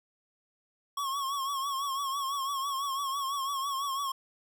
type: tone with vibrato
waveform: square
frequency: 1100 Hz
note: C#6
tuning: 14 cents flat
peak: -31 dBFS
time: 0.97-4.12 s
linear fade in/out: 5 ms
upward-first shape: triangle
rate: 6 Hz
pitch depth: 79 cents each way
effects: none